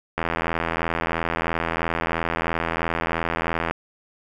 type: click train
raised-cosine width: 0.5 ms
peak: -8 dBFS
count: 294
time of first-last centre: 0.18-3.71 s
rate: 83 Hz
effects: 8-bit